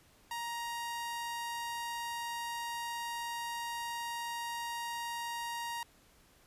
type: tone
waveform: sawtooth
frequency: 939 Hz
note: A#5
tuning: 12 cents sharp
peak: -33 dBFS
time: 0.31-5.83 s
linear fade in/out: 2 ms
effects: pink hiss -64 dBFS RMS until 6.46 s + resampled to 32000 Hz